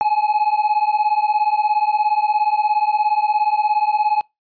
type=beating tone pair; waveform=triangle; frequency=837 / 854 Hz; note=G#5 / G#5; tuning=+13 / +48 cents; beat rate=17 Hz; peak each=-16 dBFS; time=0.01-4.21 s; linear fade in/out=0 ms; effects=noise-tail reverb RT60 0.2 s tail -25 dB re dry + resampled to 11025 Hz